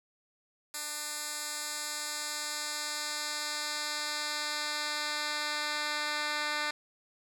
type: tone with band-pass filter sweep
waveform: 10% pulse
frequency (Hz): 298.5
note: D4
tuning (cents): +28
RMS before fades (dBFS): -35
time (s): 0.74-6.71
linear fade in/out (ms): 5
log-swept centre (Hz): 9100 to 3000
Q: 0.94
effects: none